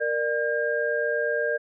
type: tone cluster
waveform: sine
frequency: 466.7 / 595 / 1609 Hz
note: A#4 / D5 / G6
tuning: +2 / +22 / +45 cents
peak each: -27 dBFS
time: 0-1.58 s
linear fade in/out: 20 ms
effects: none